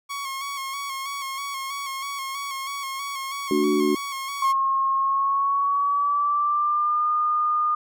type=tone with vibrato; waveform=sawtooth; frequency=1100 Hz; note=C#6; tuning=14 cents flat; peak=-25 dBFS; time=0.09-4.53 s; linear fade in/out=20 ms; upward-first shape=square; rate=3.1 Hz; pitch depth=34 cents each way
type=chord; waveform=sine; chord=D major; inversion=second; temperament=equal; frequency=220 / 293.7 / 370 Hz; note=A3 / D4 / F#4; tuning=0 / 0 / 0 cents; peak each=-26 / -22 / -21 dBFS; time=3.51-3.95 s; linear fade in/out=2 ms
type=tone with pitch glide; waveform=sine; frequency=1079 to 1218.2 Hz; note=C#6 to D#6; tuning=-47 to -37 cents; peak=-19 dBFS; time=4.42-7.75 s; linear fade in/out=5 ms; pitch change=+210 cents; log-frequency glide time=4.96-7.1 s
effects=none